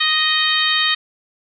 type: harmonic tone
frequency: 622.3 Hz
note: D#5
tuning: in tune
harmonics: 2 / 3 / 4 / 5 / 6 / 7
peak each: -24 / -20 / -25 / -21 / -20 / -25 dBFS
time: 0-0.95 s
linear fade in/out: 10 ms
effects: none